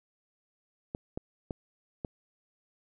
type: clicks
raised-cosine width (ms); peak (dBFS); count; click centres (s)
2; -21; 4; 0.949 / 1.175 / 1.508 / 2.048
effects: none